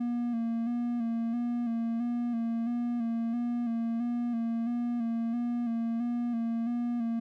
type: tone with vibrato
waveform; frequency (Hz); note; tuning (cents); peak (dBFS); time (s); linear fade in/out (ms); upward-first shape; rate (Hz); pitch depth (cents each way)
triangle; 234.8; A#3; +13; -26; 0-7.2; 10; square; 1.5; 35
effects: none